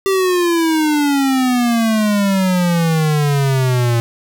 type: exponential sweep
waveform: square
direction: down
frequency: 392 to 115.9 Hz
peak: -13 dBFS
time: 0.06-4 s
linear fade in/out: 0 ms
effects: none

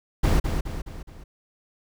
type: noise with echo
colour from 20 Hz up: brown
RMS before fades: -18 dBFS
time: 0.23-0.4 s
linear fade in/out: 10 ms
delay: 210 ms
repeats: 4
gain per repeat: -6 dB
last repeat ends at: 1.24 s
effects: none

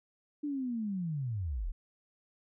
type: linear sweep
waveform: sine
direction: down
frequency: 300 to 30 Hz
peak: -32 dBFS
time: 0.43-1.72 s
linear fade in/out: 10 ms
effects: none

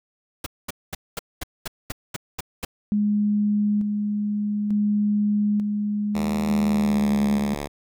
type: noise bursts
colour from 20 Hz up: pink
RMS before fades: -29 dBFS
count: 10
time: 0.44-2.65 s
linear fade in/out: 5 ms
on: 23 ms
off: 220 ms
type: tone with tremolo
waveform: sine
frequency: 207.7 Hz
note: G#3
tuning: in tune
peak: -18 dBFS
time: 2.92-7.54 s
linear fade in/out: 0 ms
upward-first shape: square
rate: 0.56 Hz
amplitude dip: 35%
type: tone with pitch glide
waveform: 5% pulse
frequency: 77.78 to 72.57 Hz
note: D#2 to D2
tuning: 0 to -20 cents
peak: -17 dBFS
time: 6.14-7.68 s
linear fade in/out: 20 ms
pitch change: -120 cents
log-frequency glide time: 6.68-7.1 s
effects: none

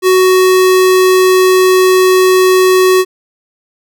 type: tone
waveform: square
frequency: 371.8 Hz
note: F#4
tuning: 8 cents sharp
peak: -6 dBFS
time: 0.02-3.05 s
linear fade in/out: 50 ms
effects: none

